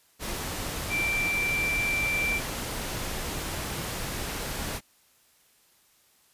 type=tone in noise; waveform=sine; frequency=2349 Hz; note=D7; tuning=in tune; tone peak=-25 dBFS; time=0.89-2.41 s; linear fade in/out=50 ms; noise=pink; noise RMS=-33 dBFS; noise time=0.19-4.81 s; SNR=+5 dB; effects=white hiss -63 dBFS RMS until 6.33 s + resampled to 32000 Hz

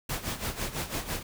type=noise with tremolo; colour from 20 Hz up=pink; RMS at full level=-31 dBFS; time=0.09-1.23 s; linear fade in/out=5 ms; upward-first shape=sine; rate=6 Hz; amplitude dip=75%; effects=none

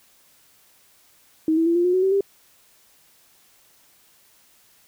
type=tone with pitch steps; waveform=sine; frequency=316.8 / 327 / 337.6 / 348.5 / 359.7 / 371.3 / 383.3 / 395.7 Hz; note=D#4 / E4 / E4 / F4 / F#4 / F#4 / G4 / G4; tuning=+31 / -14 / +41 / -4 / -49 / +6 / -39 / +16 cents; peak=-16 dBFS; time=1.48-2.208 s; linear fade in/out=2 ms; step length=91 ms; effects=white hiss -57 dBFS RMS until 4.87 s

